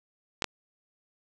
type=clicks; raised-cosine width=0.2 ms; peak=-9 / -11 dBFS; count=2; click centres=0.422 / 0.443 s; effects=none